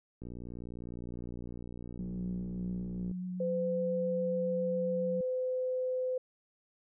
click train, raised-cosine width 3 ms, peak -31 dBFS, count 174, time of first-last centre 0.22-3.113 s, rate 59.8 Hz
sine tone with vibrato, 181.9 Hz, F#3, 29 cents flat, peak -35 dBFS, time 1.99-5.21 s, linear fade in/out 2 ms, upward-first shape sine, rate 7.3 Hz, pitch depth 11 cents each way
sine tone, 510 Hz, C5, 44 cents flat, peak -30 dBFS, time 3.4-6.18 s, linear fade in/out 5 ms
effects none

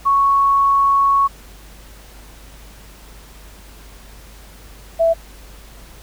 sine tone pair in turn, 1108.7 / 661.5 Hz, C#6 / E5, 0 / +6 cents, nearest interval major sixth, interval 894 cents, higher first, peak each -11 dBFS, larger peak neither, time 0.05-1.28 / 4.99-5.14 s, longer first, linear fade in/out 20 ms, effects added 50 Hz sine -40 dBFS peak until 6.02 s + pink hiss -44 dBFS RMS until 6.02 s

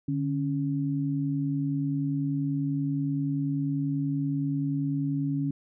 sine tone pair together, 146.84 / 277.2 Hz, D3 / C#4, 0 / 0 cents, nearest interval major seventh, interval 1100 cents, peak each -28 dBFS, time 0.08-5.51 s, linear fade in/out 5 ms, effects none

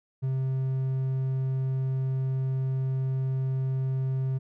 triangle tone, 132.1 Hz, C3, 17 cents sharp, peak -23 dBFS, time 0.22-4.39 s, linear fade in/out 20 ms, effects none

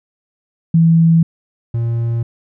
sine / triangle tone pair in turn, 164.81 / 116.54 Hz, E3 / A#2, 0 / 0 cents, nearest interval tritone, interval 600 cents, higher first, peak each -7 / -13 dBFS, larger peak first, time 0.74-1.23 / 1.74-2.23 s, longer neither, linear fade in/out 5 ms, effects none

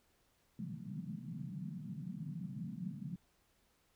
pink band-pass noise, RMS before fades -44 dBFS, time 0.59-3.16 s, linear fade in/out 2 ms, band 140 to 220 Hz, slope 48 dB/octave, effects pink hiss -74 dBFS RMS until 3.95 s

